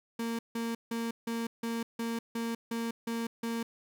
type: tone bursts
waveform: 35% pulse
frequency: 230.5 Hz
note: A#3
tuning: 19 cents flat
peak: -30 dBFS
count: 10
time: 0.19-3.63 s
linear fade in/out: 5 ms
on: 200 ms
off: 160 ms
effects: none